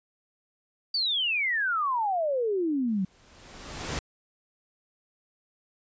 sine exponential sweep, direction down, 4699 to 180.6 Hz, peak -24 dBFS, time 0.94-3.05 s, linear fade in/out 5 ms
pink noise with exponential growth, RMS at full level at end -30 dBFS, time 2.88-3.99 s, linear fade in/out 1 ms, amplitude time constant 240 ms
effects resampled to 16000 Hz

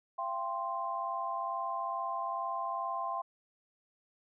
sine chord, F suspended second, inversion none, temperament equal with one note detuned, 681.7 / 784 / 1046.5 Hz, F5 / G5 / C6, -42 / 0 / 0 cents, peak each -39 / -39 / -35 dBFS, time 0.18-3.22 s, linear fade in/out 10 ms, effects none

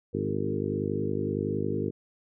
harmonic tone with a mistuned harmonic, 50.8 Hz, G#1, 38 cents flat, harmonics 2 / 3 / 4 / 5 / 6 / 7 / 8 / 9, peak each -35 / -35 / -35 / -35 / -35 / -35 / -35 / -35 dBFS, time 0.13-1.91 s, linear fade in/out 20 ms, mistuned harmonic 8, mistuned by -17 cents, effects none

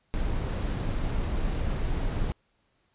brown noise, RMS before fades -28 dBFS, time 0.14-2.32 s, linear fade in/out 0 ms, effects pink hiss -71 dBFS RMS until 2.94 s + resampled to 8000 Hz

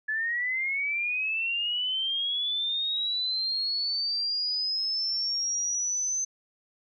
sine linear sweep, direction up, 1713 to 6200 Hz, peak -26 dBFS, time 0.08-6.25 s, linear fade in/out 10 ms, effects none

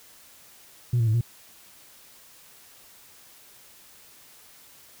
sine tone with pitch steps, 121.2 / 114.9 / 108.9 / 117.9 Hz, B2 / A#2 / A2 / A#2, -32 / -25 / -17 / +20 cents, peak -17 dBFS, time 0.93-1.21 s, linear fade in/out 5 ms, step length 70 ms, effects tanh soft clip ceiling -17 dBFS + white hiss -52 dBFS RMS until 5 s

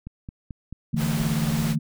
click train, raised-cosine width 5 ms, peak -23 dBFS, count 5, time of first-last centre 0.07-0.945 s, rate 4.57 Hz
sine chord, D suspended second, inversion none, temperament equal with one note detuned, 146.83 / 164.81 / 224 Hz, D3 / E3 / A3, 0 / 0 / +31 cents, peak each -26 dBFS, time 0.93-1.79 s, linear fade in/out 10 ms
pink noise, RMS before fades -32 dBFS, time 0.96-1.76 s, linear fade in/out 50 ms
effects none

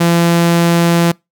sawtooth tone, 170 Hz, F3, 46 cents flat, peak -5 dBFS, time 0-1.12 s, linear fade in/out 10 ms, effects noise-tail reverb RT60 0.2 s tail -25 dB re dry

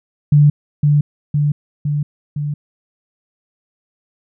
sine tone with echo, 146.83 Hz, D3, in tune, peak -6 dBFS, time 0.32-0.5 s, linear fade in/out 5 ms, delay 510 ms, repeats 4, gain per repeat -3 dB, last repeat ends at 2.54 s, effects none

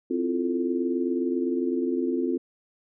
sine chord, F major seventh, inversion second, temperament equal, 261.6 / 329.6 / 349.2 / 440 Hz, C4 / E4 / F4 / A4, 0 / 0 / 0 / 0 cents, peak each -27 / -32 / -27 / -33 dBFS, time 0.1-2.38 s, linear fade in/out 10 ms, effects none

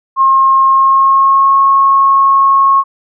sine tone with pitch glide, 1072 to 1092 Hz, C6 to C#6, +42 to -26 cents, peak -5 dBFS, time 0.16-2.84 s, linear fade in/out 50 ms, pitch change +32 cents, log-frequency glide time 0.67-1.58 s, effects none

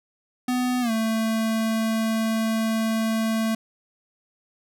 square tone with pitch glide, 250 to 222.7 Hz, B3 to A3, +21 to +21 cents, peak -22 dBFS, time 0.48-3.55 s, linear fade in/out 5 ms, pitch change -200 cents, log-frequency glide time 0.81-0.91 s, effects none

